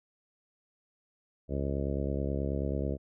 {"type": "harmonic tone", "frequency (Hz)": 69.3, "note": "C#2", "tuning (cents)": 0, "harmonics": [1, 2, 3, 4, 5, 6, 7, 8, 9], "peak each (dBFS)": [-33, -36, -38, -39, -40, -41, -41, -42, -43], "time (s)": [1.48, 2.98], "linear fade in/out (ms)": 50, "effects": []}